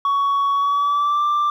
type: tone with pitch glide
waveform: sine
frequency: 1120 to 1180.4 Hz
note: C#6 to D6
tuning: +18 to +8 cents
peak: -13 dBFS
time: 0.05-1.5 s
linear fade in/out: 2 ms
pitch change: +90 cents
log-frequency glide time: 0.54-1.24 s
effects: tanh soft clip ceiling -15 dBFS + 9-bit